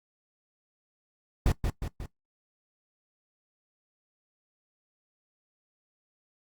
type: noise with echo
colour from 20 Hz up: brown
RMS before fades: -22 dBFS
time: 1.46-1.52 s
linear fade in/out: 2 ms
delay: 180 ms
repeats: 3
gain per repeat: -5 dB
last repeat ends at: 2.06 s
effects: noise-tail reverb RT60 0.1 s tail -18 dB re dry + Opus 48 kbps